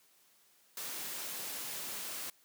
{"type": "noise", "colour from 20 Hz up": "white", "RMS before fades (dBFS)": -41, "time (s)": [0.77, 2.3], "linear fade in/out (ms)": 2, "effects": ["white hiss -67 dBFS RMS until 2.44 s", "high-pass 150 Hz 12 dB/octave"]}